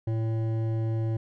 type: tone with hard clipping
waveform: sine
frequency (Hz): 112.1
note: A2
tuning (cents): +33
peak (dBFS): -27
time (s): 0.07-1.17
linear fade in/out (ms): 5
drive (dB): 11
effects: none